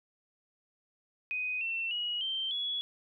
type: tone with pitch steps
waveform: sine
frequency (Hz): 2500 / 2695 / 2905 / 3132 / 3376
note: D#7 / E7 / F#7 / G7 / G#7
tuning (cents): +8 / +38 / -32 / -2 / +28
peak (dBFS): -31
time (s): 1.31-2.81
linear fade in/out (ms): 0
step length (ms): 300
effects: none